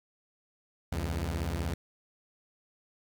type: beating tone pair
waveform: sawtooth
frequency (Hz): 69.3 / 85.3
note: C#2 / F2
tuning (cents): 0 / -40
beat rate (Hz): 16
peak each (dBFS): -30 / -29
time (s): 0.92-1.74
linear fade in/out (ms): 5
effects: 10-bit